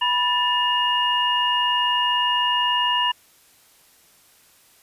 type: tone cluster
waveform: sine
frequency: 981 / 1763 / 2848 Hz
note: B5 / A6 / F7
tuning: -12 / +3 / +33 cents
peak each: -21 / -28 / -21 dBFS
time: 0.01-3.12 s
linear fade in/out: 10 ms
effects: white hiss -55 dBFS RMS until 4.82 s + resampled to 32000 Hz